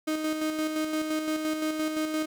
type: tone with tremolo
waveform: 35% pulse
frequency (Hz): 311.1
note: D#4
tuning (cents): 0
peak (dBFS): -24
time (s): 0.07-2.26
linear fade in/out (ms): 10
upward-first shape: square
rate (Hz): 5.8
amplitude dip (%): 40
effects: none